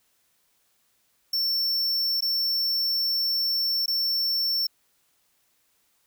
square tone with dropouts, 5420 Hz, E8, 47 cents sharp, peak -23 dBFS, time 1.33-4.67 s, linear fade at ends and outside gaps 5 ms, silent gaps 2.207-2.222 / 3.86-3.879 s, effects white hiss -68 dBFS RMS until 6.06 s

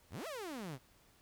sawtooth exponential two-way sweep, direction up then down, 58.27 to 680 to 118.4 Hz, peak -38 dBFS, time 0.1-0.79 s, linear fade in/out 50 ms, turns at 0.27 s, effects pink hiss -67 dBFS RMS until 1.21 s

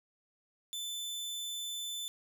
sawtooth tone, 3520 Hz, A7, in tune, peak -34 dBFS, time 0.73-2.08 s, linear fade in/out 0 ms, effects none

